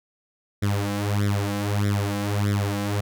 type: tone with flanger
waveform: sawtooth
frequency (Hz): 101.8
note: G#2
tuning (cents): -34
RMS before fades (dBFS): -24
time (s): 0.62-3.01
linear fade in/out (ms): 10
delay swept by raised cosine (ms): 0.54 to 3.84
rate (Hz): 1.6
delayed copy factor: +1
effects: none